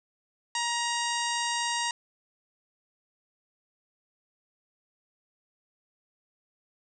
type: harmonic tone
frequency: 944 Hz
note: A#5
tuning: 22 cents sharp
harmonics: 1 / 2 / 3 / 4 / 5 / 6 / 7 / 8 / 9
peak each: -31 / -34 / -36 / -37 / -38 / -39 / -39 / -40 / -41 dBFS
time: 0.55-1.91 s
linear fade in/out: 2 ms
effects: none